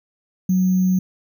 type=tone with sample-and-hold; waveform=sine; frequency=185 Hz; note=F#3; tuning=in tune; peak=-14 dBFS; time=0.49-0.99 s; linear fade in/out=5 ms; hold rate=6300 Hz; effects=none